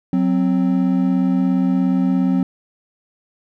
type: tone pair together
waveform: triangle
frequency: 185 / 262.1 Hz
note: F#3 / C4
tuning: 0 / +3 cents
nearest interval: tritone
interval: 603 cents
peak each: -15 dBFS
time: 0.13-2.43 s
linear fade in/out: 2 ms
effects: none